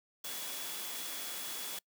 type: tone in noise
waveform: sine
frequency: 3386 Hz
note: G#7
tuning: 33 cents sharp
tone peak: -48 dBFS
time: 0.24-1.79 s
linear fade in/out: 5 ms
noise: white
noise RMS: -41 dBFS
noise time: 0.24-1.79 s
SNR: -10 dB
effects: noise-tail reverb RT60 0.1 s tail -25 dB re dry + high-pass 200 Hz 12 dB/octave